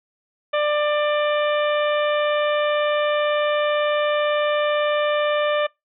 harmonic tone, 594 Hz, D5, 20 cents sharp, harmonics 1 / 2 / 3 / 4 / 5 / 6, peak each -19 / -25 / -29 / -31 / -33 / -35 dBFS, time 0.53-5.67 s, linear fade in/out 10 ms, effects noise-tail reverb RT60 0.2 s tail -26 dB re dry

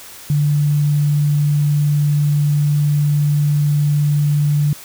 sine tone, 146.83 Hz, D3, in tune, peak -12 dBFS, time 0.3-4.73 s, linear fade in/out 2 ms, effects white hiss -37 dBFS RMS until 4.84 s

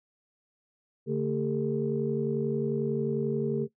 sine tone cluster, 142.8 / 223 / 399.1 / 450.3 Hz, D3 / A3 / G4 / A4, -48 / +23 / +31 / +40 cents, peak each -31 dBFS, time 1.06-3.68 s, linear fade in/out 50 ms, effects noise-tail reverb RT60 0.1 s tail -17 dB re dry + tanh soft clip ceiling -15 dBFS

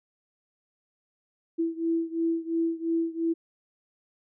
sine beating tone pair, 329.6 / 332.5 Hz, E4 / E4, 0 / +15 cents, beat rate 2.9 Hz, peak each -27 / -29 dBFS, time 1.58-3.34 s, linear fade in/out 20 ms, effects none

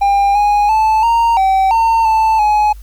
triangle tone with pitch steps, 800 / 826 / 874 / 927 / 769 / 908 / 883 / 843 Hz, G5 / G#5 / A5 / A#5 / G5 / A#5 / A5 / G#5, +35 / -10 / -12 / -10 / -33 / -46 / +6 / +26 cents, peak -7 dBFS, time 0.01-2.73 s, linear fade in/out 10 ms, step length 340 ms, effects added 50 Hz sine -30 dBFS peak until 2.82 s + white hiss -50 dBFS RMS until 2.82 s

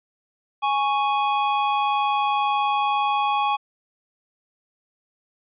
square tone pair together, 830.6 / 1108.7 Hz, G#5 / C#6, 0 / 0 cents, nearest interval perfect fourth, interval 500 cents, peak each -22 / -24 dBFS, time 0.62-3.57 s, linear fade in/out 20 ms, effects resampled to 8000 Hz

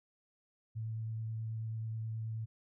sine tone with vibrato, 111.3 Hz, A2, 20 cents sharp, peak -36 dBFS, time 0.75-2.46 s, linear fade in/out 20 ms, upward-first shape sine, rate 9.3 Hz, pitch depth 10 cents each way, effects none

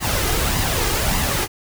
pink noise with flanger, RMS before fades -20 dBFS, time 0-1.48 s, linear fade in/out 50 ms, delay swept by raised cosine 1 to 2.5 ms, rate 1.7 Hz, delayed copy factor +0.5, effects none

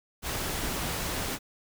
pink noise, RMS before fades -32 dBFS, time 0.22-1.39 s, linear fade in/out 50 ms, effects none

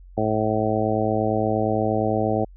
harmonic tone, 108.6 Hz, A2, 22 cents flat, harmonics 1 / 2 / 3 / 4 / 5 / 6 / 7, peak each -27 / -27 / -27 / -27 / -27 / -27 / -27 dBFS, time 0.17-2.45 s, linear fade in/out 10 ms, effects added 45 Hz sine -42 dBFS peak until 2.56 s

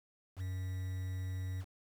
triangle tone with quantisation, 93 Hz, F#2, 9 cents sharp, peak -34 dBFS, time 0.36-1.65 s, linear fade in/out 50 ms, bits 9, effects none

